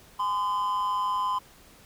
triangle tone with amplitude modulation, 1021 Hz, C6, 43 cents flat, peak -20 dBFS, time 0.19-1.39 s, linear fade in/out 10 ms, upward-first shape sine, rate 194 Hz, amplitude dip 60%, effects pink hiss -54 dBFS RMS until 1.85 s

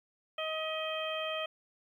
harmonic tone with a mistuned harmonic, 630 Hz, D#5, 21 cents sharp, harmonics 1 / 2 / 3 / 4 / 5, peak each -36 / -40 / -45 / -41 / -40 dBFS, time 0.38-1.46 s, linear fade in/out 5 ms, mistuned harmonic 3, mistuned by +24 cents, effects 11-bit

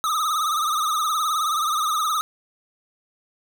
square tone with vibrato, 1245 Hz, D#6, 1 cent sharp, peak -21 dBFS, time 0.04-2.21 s, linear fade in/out 0 ms, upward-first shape triangle, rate 19 Hz, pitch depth 110 cents each way, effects none

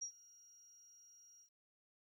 sine tone with ADSR envelope, 5690 Hz, F8, 31 cents sharp, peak -39 dBFS, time 0.01-1.5 s, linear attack 14 ms, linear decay 88 ms, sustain -22 dB, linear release 85 ms, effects 13-bit

